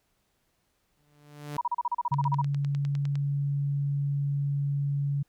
sawtooth tone with exponential growth, 147 Hz, D3, 2 cents sharp, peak -28 dBFS, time 0.97-1.57 s, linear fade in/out 2 ms, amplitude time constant 130 ms
sine tone bursts, 962 Hz, B5, 46 cents flat, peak -24 dBFS, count 13, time 1.58-2.416 s, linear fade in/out 5 ms, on 32 ms, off 35 ms
sine tone, 141.5 Hz, C#3, 36 cents sharp, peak -25 dBFS, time 2.11-5.23 s, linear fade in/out 10 ms
click train, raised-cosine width 0.2 ms, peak -26 dBFS, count 11, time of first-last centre 2.14-3.155 s, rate 9.85 Hz
effects pink hiss -73 dBFS RMS until 5.28 s

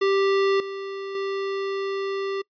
square tone with level steps, 392 Hz, G4, in tune, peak -19 / -31 / -26 dBFS, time 0.01-2.42 s, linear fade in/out 10 ms, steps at 0.6 / 1.15 s, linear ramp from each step 2 ms, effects noise-tail reverb RT60 0.1 s tail -24 dB re dry + resampled to 11025 Hz

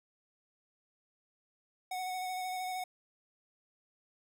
square tone with vibrato, 739 Hz, F#5, 2 cents flat, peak -36 dBFS, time 1.91-2.84 s, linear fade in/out 5 ms, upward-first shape square, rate 13 Hz, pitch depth 15 cents each way, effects none

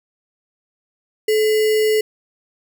sine tone with sample-and-hold, 431.7 Hz, A4, 33 cents flat, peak -13 dBFS, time 1.28-2.01 s, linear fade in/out 5 ms, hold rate 2450 Hz, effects none

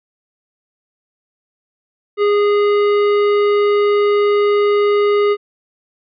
sine tone with tanh clipping, 411.6 Hz, G#4, 16 cents flat, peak -13 dBFS, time 2.17-5.37 s, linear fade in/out 50 ms, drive 15 dB, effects resampled to 11025 Hz

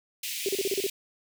pink high-pass noise, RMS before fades -34 dBFS, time 0.23-0.9 s, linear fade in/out 5 ms, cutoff 2200 Hz, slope 48 dB/octave
sine tone bursts, 392 Hz, G4, in tune, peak -24 dBFS, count 7, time 0.46-0.866 s, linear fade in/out 2 ms, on 28 ms, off 35 ms
effects none

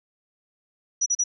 sine tone bursts, 5860 Hz, F#8, 18 cents flat, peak -19 dBFS, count 3, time 1.01-1.24 s, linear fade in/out 10 ms, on 52 ms, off 37 ms, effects none

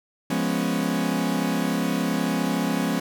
40% pulse chord, C# dominant seventh, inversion first, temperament equal with one note detuned, 173.71 / 207.7 / 246.9 / 277.2 Hz, E#3 / G#3 / B3 / C#4, -9 / 0 / 0 / 0 cents, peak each -27 dBFS, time 0.3-3 s, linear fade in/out 5 ms, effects none

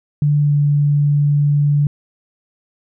sine tone with pitch glide, 146.83 to 145.31 Hz, D3 to D3, 0 to -18 cents, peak -11 dBFS, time 0.22-1.87 s, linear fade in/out 2 ms, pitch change -18 cents, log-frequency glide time 0.4-0.54 s, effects none

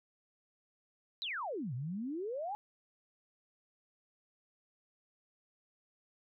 sine exponential two-way sweep, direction down then up, 4129 to 116.54 to 860 Hz, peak -36 dBFS, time 1.22-2.55 s, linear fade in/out 0 ms, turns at 1.74 s, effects none

